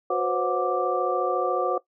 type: tone cluster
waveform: sine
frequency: 364.7 / 503 / 537 / 728 / 1174 Hz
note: F#4 / B4 / C5 / F#5 / D6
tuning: -25 / +32 / +45 / -28 / -1 cents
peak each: -28 dBFS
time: 0.1-1.78 s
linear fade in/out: 5 ms
effects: noise-tail reverb RT60 0.1 s tail -18 dB re dry